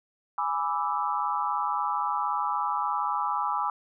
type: chord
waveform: sine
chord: E dominant seventh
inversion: first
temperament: equal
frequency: 830.6 / 987.8 / 1174.7 / 1318.5 Hz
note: G#5 / B5 / D6 / E6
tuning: 0 / 0 / 0 / 0 cents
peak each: -31 / -30 / -30 / -33 dBFS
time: 0.38-3.7 s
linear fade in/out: 2 ms
effects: none